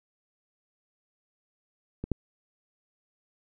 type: clicks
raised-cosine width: 3 ms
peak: -20 / -13 dBFS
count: 2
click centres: 2.04 / 2.117 s
effects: none